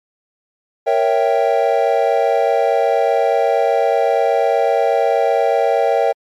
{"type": "chord", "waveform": "triangle", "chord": "A# diminished seventh", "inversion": "none", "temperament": "equal", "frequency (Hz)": [466.2, 554.4, 659.3, 784], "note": ["A#4", "C#5", "E5", "G5"], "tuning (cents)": [0, 0, 0, 0], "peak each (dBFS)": -16, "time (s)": [0.86, 6.13], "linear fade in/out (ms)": 20, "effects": ["MP3 96 kbps"]}